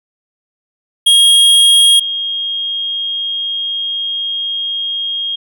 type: tone pair in turn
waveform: square / sine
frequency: 3263 / 3248 Hz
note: G#7 / G#7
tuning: -31 / -39 cents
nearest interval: unison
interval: 8 cents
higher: first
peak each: -6 / -16 dBFS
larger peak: first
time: 1.06-2 / 2-5.36 s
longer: second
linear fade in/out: 10 ms
effects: none